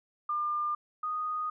sine tone pair in turn, 1200 / 1239.5 Hz, D6 / D#6, +37 / -7 cents, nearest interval minor second, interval 56 cents, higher second, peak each -28 / -30 dBFS, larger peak first, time 0.29-0.75 / 1.03-1.5 s, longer second, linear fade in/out 5 ms, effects none

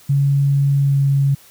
sine tone with pitch glide, 140 to 138.79 Hz, C#3 to C#3, +18 to +2 cents, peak -12 dBFS, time 0.09-1.35 s, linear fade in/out 10 ms, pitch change -16 cents, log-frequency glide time 0.76-1.02 s, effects white hiss -47 dBFS RMS until 1.5 s

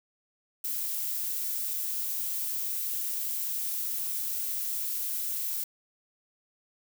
violet noise, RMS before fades -32 dBFS, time 0.64-5.64 s, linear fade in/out 5 ms, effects none

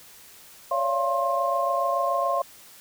sine tone cluster, 556 / 583 / 687 / 1062 Hz, C#5 / D5 / F5 / C6, +5 / -13 / -29 / +25 cents, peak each -28 / -34 / -26 / -25 dBFS, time 0.71-2.42 s, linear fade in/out 5 ms, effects white hiss -49 dBFS RMS until 2.8 s

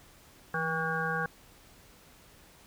harmonic tone with a mistuned harmonic, 160.7 Hz, E3, 44 cents flat, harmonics 1 / 3 / 5 / 7 / 9 / 10, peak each -36 / -37 / -37 / -37 / -35 / -34 dBFS, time 0.54-1.26 s, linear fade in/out 2 ms, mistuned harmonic 1, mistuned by +59 cents, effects pink hiss -57 dBFS RMS until 2.66 s

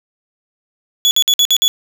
35% pulse tone bursts, 3400 Hz, G#7, 40 cents sharp, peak -7 dBFS, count 6, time 1.05-1.68 s, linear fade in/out 0 ms, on 60 ms, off 54 ms, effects none

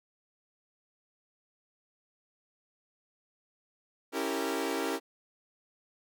sawtooth chord, C# diminished seventh, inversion none, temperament equal with one note detuned, 277.2 / 329.6 / 392 / 461.1 Hz, C#4 / E4 / G4 / Bb4, 0 / 0 / 0 / -19 cents, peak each -32 dBFS, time 4.12-5 s, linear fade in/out 50 ms, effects none

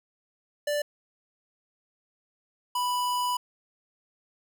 square tone pair in turn, 587.3 / 987.7 Hz, D5 / B5, 0 / 0 cents, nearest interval major sixth, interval 900 cents, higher second, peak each -26 dBFS, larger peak neither, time 0.67-0.82 / 2.75-3.37 s, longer second, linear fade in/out 5 ms, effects none

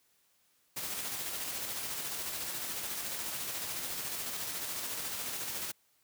white noise with tremolo, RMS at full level -37 dBFS, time 0.76-5.72 s, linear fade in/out 10 ms, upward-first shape square, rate 14 Hz, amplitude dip 25%, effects white hiss -71 dBFS RMS until 6.03 s + high-pass 60 Hz 12 dB/octave

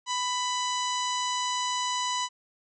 harmonic tone, 994 Hz, B5, 11 cents sharp, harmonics 1 / 2 / 3 / 4 / 5 / 6 / 7 / 8, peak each -29 / -38 / -35 / -36 / -42 / -38 / -38 / -44 dBFS, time 0.06-2.29 s, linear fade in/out 50 ms, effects none

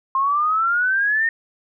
sine exponential sweep, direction up, 1058 to 1850 Hz, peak -16 dBFS, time 0.15-1.29 s, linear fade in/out 2 ms, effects none

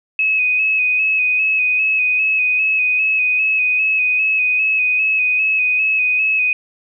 sine tone with vibrato, 2537 Hz, D#7, 33 cents sharp, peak -13 dBFS, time 0.19-6.53 s, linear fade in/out 2 ms, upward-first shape square, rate 2.5 Hz, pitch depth 29 cents each way, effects none

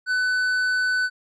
sine tone with tanh clipping, 1500 Hz, F#6, 23 cents sharp, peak -21 dBFS, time 0.06-1.1 s, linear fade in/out 50 ms, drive 8 dB, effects none

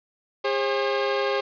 sawtooth tone pair together, 405.9 / 537 Hz, G#4 / C5, -40 / +45 cents, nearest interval perfect fourth, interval 485 cents, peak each -21 dBFS, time 0.44-1.41 s, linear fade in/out 10 ms, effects resampled to 11025 Hz + 8-bit

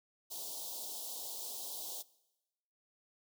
white band-stop noise, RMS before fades -43 dBFS, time 0.3-2.03 s, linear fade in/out 20 ms, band 950 to 3300 Hz, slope 48 dB/octave, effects noise-tail reverb RT60 1.0 s tail -21 dB re dry + high-pass 400 Hz 12 dB/octave

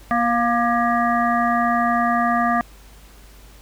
harmonic tone with a mistuned harmonic, 238 Hz, A#3, 36 cents sharp, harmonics 1 / 3 / 5 / 7 / 8, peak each -22 / -20 / -21 / -27 / -29 dBFS, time 0.11-2.61 s, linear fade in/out 0 ms, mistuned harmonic 3, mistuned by -25 cents, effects added 50 Hz sine -44 dBFS peak until 3.61 s + pink hiss -49 dBFS RMS until 3.61 s

